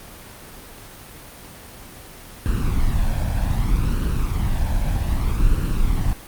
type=noise with flanger; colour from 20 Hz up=brown; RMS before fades=-19 dBFS; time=2.46-6.13 s; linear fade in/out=0 ms; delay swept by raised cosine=0.7 to 1.25 ms; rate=0.64 Hz; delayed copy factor=+0.9; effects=pink hiss -40 dBFS RMS until 6.27 s + Opus 32 kbps